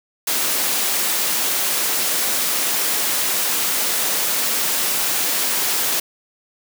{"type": "high-pass noise", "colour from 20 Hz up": "white", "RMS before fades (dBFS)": -20, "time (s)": [0.27, 6], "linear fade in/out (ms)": 5, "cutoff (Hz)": 210, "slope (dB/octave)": 12, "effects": []}